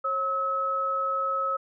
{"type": "tone pair together", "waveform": "sine", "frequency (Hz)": [542, 1289.1], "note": ["C#5", "E6"], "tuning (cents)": [-39, -39], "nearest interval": "octave + minor third", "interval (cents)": 1500, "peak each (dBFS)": [-32, -25], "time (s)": [0.04, 1.57], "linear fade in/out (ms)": 10, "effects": []}